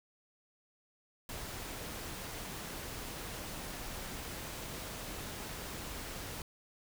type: noise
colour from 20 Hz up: pink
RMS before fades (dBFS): -43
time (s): 1.29-6.42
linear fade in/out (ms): 2
effects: none